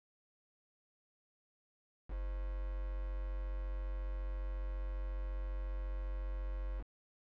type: tone with quantisation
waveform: sine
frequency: 47.28 Hz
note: F#1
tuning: 38 cents sharp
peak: -36 dBFS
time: 2.08-6.84 s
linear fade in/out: 50 ms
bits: 8
effects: low-pass 2000 Hz 12 dB/octave + MP3 64 kbps